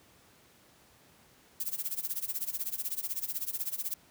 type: noise with tremolo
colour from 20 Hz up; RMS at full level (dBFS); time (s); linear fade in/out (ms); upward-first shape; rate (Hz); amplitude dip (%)
violet; -32; 1.6-3.94; 2; sine; 16; 90
effects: pink hiss -61 dBFS RMS until 4.1 s + high-pass 80 Hz 12 dB/octave